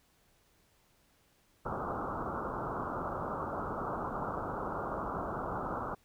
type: low-pass noise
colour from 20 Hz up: white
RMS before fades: -37 dBFS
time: 1.65-5.95 s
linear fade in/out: 10 ms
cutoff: 1400 Hz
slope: 96 dB/octave
effects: pink hiss -69 dBFS RMS until 6.04 s